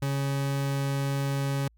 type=tone; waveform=40% pulse; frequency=138.59 Hz; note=C#3; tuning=in tune; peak=-25 dBFS; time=0.02-1.68 s; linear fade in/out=5 ms; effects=added 56 Hz sine -58 dBFS peak until 1.77 s